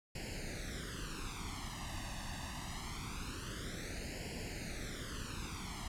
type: noise with flanger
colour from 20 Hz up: pink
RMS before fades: -43 dBFS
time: 0.15-5.88 s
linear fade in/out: 5 ms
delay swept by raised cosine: 0.41 to 1.1 ms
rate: 0.24 Hz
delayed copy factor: +0.9
effects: low-pass 9000 Hz 12 dB/octave